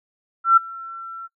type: tone with ADSR envelope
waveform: sine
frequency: 1349 Hz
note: E6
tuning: 40 cents sharp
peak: -7 dBFS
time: 0.44-1.28 s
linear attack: 130 ms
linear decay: 10 ms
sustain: -24 dB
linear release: 28 ms
effects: noise-tail reverb RT60 0.1 s tail -18 dB re dry